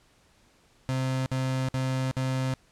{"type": "tone bursts", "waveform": "35% pulse", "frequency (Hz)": 130.81, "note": "C3", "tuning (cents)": 0, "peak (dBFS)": -24, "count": 4, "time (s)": [0.89, 2.538], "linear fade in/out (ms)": 0, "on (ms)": 370, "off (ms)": 56, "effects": ["pink hiss -62 dBFS RMS until 2.71 s", "low-pass 9000 Hz 12 dB/octave"]}